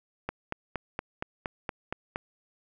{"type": "click train", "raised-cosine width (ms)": 0.5, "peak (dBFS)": -16, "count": 9, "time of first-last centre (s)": [0.29, 2.159], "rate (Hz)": 4.28, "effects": []}